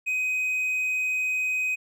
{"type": "tone", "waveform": "triangle", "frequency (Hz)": 2513, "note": "D#7", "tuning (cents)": 17, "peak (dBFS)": -22, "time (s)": [0.06, 1.76], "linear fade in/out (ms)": 20, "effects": []}